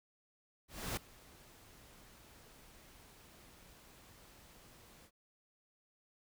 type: noise with ADSR envelope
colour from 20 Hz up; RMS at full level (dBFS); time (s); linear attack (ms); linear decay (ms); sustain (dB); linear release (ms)
pink; -38; 0.68-5.11; 290; 4; -22; 63
effects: none